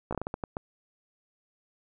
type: slowing click train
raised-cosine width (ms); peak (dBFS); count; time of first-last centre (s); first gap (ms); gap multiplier
1; -18; 9; 0.11-0.569; 16; 1.35
effects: none